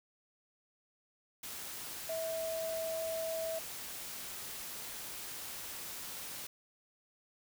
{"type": "tone in noise", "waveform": "sine", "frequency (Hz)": 650, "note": "E5", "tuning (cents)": -24, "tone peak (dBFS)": -35, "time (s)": [2.09, 3.59], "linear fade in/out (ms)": 5, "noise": "white", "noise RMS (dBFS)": -44, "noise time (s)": [1.43, 6.47], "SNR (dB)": 6, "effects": []}